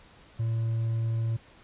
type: tone with hard clipping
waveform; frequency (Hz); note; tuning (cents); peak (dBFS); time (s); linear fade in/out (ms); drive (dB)
triangle; 113.6; A#2; -44; -26; 0.39-1.37; 10; 5
effects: pink hiss -55 dBFS RMS until 1.63 s + resampled to 8000 Hz